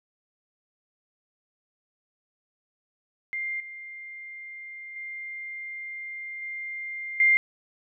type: tone with level steps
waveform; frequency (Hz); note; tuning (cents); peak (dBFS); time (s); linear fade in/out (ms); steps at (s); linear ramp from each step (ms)
sine; 2100; C7; +6; -28 / -38 / -34 / -32 / -16; 3.33-7.37; 0; 3.6 / 4.96 / 6.42 / 7.2; 2
effects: none